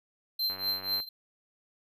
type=tone with tremolo; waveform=square; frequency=4123 Hz; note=C8; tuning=26 cents flat; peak=-26 dBFS; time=0.39-1.09 s; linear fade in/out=5 ms; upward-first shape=triangle; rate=4.1 Hz; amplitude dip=95%
type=click train; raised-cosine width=0.5 ms; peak=-29 dBFS; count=49; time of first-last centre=0.5-1.002 s; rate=95.7 Hz
effects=none

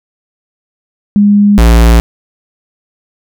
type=tone pair in turn; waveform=sine / square; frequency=204.6 / 57.41 Hz; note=G#3 / A#1; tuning=-26 / -26 cents; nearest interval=octave + minor seventh; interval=2200 cents; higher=first; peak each=-3 dBFS; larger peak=neither; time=1.16-1.58 / 1.58-2 s; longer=neither; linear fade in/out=0 ms; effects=none

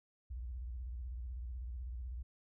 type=tone with vibrato; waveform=sine; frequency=61 Hz; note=B1; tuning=21 cents flat; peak=-40 dBFS; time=0.3-2.23 s; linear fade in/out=10 ms; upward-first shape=square; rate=16 Hz; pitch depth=160 cents each way; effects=none

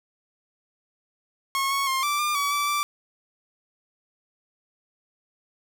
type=tone with pitch steps; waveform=sawtooth; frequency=1089 / 1105 / 1062 / 1169 / 1199 / 1139 / 1159 / 1170 Hz; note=C#6 / C#6 / C6 / D6 / D6 / C#6 / D6 / D6; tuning=-31 / -6 / +25 / -8 / +36 / +47 / -23 / -7 cents; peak=-19 dBFS; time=1.55-2.83 s; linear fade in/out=0 ms; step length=160 ms; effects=none

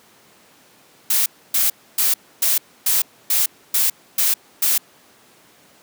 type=noise bursts; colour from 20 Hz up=blue; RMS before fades=-17 dBFS; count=9; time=1.1-4.78 s; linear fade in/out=5 ms; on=160 ms; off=280 ms; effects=pink hiss -51 dBFS RMS until 5.82 s + high-pass 200 Hz 12 dB/octave

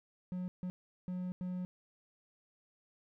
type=tone bursts at uneven times; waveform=triangle; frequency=181.5 Hz; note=F#3; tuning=33 cents flat; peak=-34 dBFS; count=4; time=0.32-0.48 / 0.63-0.7 / 1.08-1.32 / 1.41-1.65 s; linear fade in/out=0 ms; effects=none

